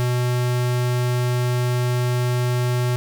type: tone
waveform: square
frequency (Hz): 123.47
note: B2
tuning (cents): 0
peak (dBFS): -19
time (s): 0-2.96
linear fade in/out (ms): 0
effects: none